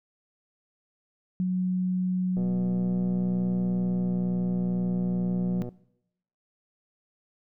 sine tone with pitch glide, 183.4 to 181.71 Hz, F#3 to F#3, -15 to -31 cents, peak -23 dBFS, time 1.4-5.62 s, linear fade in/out 0 ms, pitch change -16 cents, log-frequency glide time 3.71-4.22 s
click train, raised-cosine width 2 ms, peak -25 dBFS, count 406, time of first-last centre 2.37-5.69 s, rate 122 Hz
effects noise-tail reverb RT60 0.8 s tail -21 dB re dry

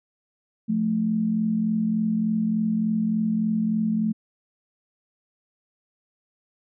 sine tone pair together, 175.9 / 219.3 Hz, F3 / A3, +13 / -6 cents, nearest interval major third, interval 381 cents, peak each -28 / -21 dBFS, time 0.68-4.13 s, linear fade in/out 20 ms, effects none

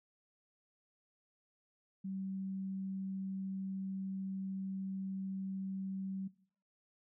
sine tone, 191.9 Hz, G3, 37 cents flat, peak -38 dBFS, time 2.04-6.28 s, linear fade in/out 10 ms, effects noise-tail reverb RT60 0.6 s tail -20 dB re dry

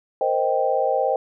sine chord, C minor seventh, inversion third, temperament equal, 466.2 / 523.3 / 622.3 / 784 Hz, Bb4 / C5 / Eb5 / G5, 0 / 0 / 0 / 0 cents, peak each -27 / -22 / -24 / -23 dBFS, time 0.21-1.16 s, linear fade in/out 2 ms, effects none

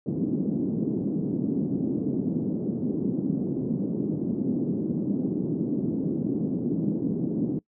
pink band-pass noise, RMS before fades -27 dBFS, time 0.06-7.59 s, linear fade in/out 5 ms, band 180 to 320 Hz, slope 24 dB/octave, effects noise-tail reverb RT60 0.1 s tail -23 dB re dry

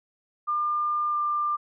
sine tone with pitch glide, 1200 to 1192.4 Hz, D6 to D6, +37 to +26 cents, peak -23 dBFS, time 0.47-1.57 s, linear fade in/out 20 ms, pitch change -11 cents, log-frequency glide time 1.09-1.19 s, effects none

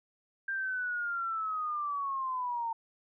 sine linear sweep, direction down, 1593 to 904 Hz, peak -31 dBFS, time 0.48-2.73 s, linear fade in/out 5 ms, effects none

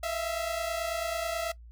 sawtooth tone pair together, 647.8 / 677 Hz, E5 / E5, -30 / +46 cents, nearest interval minor second, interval 76 cents, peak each -30 / -29 dBFS, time 0.03-1.52 s, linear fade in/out 5 ms, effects noise-tail reverb RT60 0.1 s tail -19 dB re dry + added 58 Hz sine -46 dBFS peak until 1.71 s

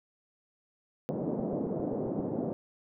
pink band-pass noise, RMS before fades -33 dBFS, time 1.09-2.53 s, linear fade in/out 0 ms, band 160 to 600 Hz, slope 24 dB/octave
click train, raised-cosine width 3 ms, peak -30 dBFS, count 7, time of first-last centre 1.4-2.199 s, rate 7.51 Hz
effects none

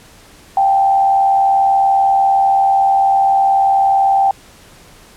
sine tone with frequency modulation, 784 Hz, G5, in tune, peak -9 dBFS, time 0.57-4.31 s, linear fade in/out 2 ms, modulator 80.3 Hz, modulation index 0.45, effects pink hiss -43 dBFS RMS until 5.16 s + low-pass 12000 Hz 12 dB/octave

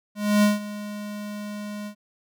square tone with ADSR envelope, 207.7 Hz, G#3, in tune, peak -15 dBFS, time 0.15-1.95 s, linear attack 280 ms, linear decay 160 ms, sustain -17 dB, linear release 84 ms, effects none

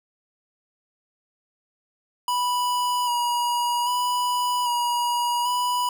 square tone with vibrato, 973 Hz, B5, 26 cents flat, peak -22 dBFS, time 2.28-5.89 s, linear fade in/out 2 ms, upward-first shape square, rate 0.63 Hz, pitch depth 20 cents each way, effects none

